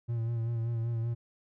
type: tone with vibrato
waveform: triangle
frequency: 115.8 Hz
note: A#2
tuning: 11 cents flat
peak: -27 dBFS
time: 0.08-1.15 s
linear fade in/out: 20 ms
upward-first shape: sine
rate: 5.2 Hz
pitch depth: 38 cents each way
effects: none